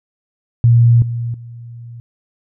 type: tone with level steps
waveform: sine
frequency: 118 Hz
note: A#2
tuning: 22 cents sharp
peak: -6 / -18 / -30 dBFS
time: 0.64-2 s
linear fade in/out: 0 ms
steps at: 1.02 / 1.34 s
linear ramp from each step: 2 ms
effects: none